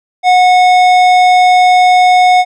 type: tone with tanh clipping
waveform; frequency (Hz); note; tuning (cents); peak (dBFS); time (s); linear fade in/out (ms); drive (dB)
triangle; 730; F#5; -24; -6; 0.23-2.45; 50; 18
effects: none